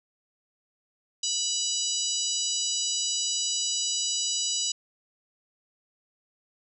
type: harmonic tone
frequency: 981 Hz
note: B5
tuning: 12 cents flat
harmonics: 3 / 4 / 5 / 6 / 7 / 8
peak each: -33 / -33 / -33 / -33 / -33 / -33 dBFS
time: 1.23-4.72 s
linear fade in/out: 5 ms
effects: none